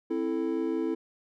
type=chord; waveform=triangle; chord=A minor; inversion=first; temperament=just; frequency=264 / 330 / 440 Hz; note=C4 / E4 / A4; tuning=+16 / +2 / 0 cents; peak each=-31 / -27 / -31 dBFS; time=0.1-0.95 s; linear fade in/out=10 ms; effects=none